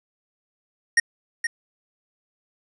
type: tone with echo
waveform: square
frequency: 1864.7 Hz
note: A#6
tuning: in tune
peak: -14 dBFS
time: 0.97-1 s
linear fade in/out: 5 ms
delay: 470 ms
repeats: 1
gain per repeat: -8 dB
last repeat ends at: 1.47 s
effects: resampled to 24000 Hz + 9-bit